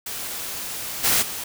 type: noise with level steps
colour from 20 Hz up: white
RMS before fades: -31 / -19 / -31 dBFS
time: 0.06-1.44 s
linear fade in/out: 5 ms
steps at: 1.03 / 1.21 s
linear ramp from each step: 20 ms
effects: none